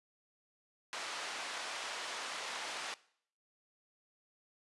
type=band-pass noise; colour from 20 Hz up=pink; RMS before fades=-42 dBFS; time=0.93-2.94 s; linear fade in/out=0 ms; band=790 to 5900 Hz; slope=12 dB/octave; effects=noise-tail reverb RT60 0.6 s tail -20 dB re dry + resampled to 24000 Hz